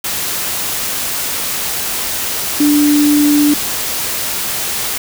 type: tone in noise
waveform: sine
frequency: 293.7 Hz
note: D4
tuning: in tune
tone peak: -8 dBFS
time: 2.6-3.54 s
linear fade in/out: 5 ms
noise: white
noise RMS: -19 dBFS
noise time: 0.04-4.98 s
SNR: +8 dB
effects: none